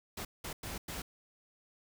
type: noise bursts at uneven times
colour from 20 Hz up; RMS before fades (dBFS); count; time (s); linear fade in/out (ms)
pink; -41; 4; 0.17-0.25 / 0.44-0.53 / 0.63-0.78 / 0.88-1.02; 5
effects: none